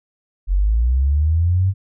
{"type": "linear sweep", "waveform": "sine", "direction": "up", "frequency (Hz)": [43.65, 98], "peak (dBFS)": -13, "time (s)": [0.47, 1.74], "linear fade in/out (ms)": 50, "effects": []}